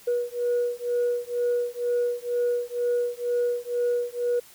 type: beating tone pair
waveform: sine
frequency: 482.7 / 484.8 Hz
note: B4 / B4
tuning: -40 / -32 cents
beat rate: 2.1 Hz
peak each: -25 dBFS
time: 0.07-4.4 s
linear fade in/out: 10 ms
effects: tanh soft clip ceiling -18 dBFS + white hiss -51 dBFS RMS until 4.54 s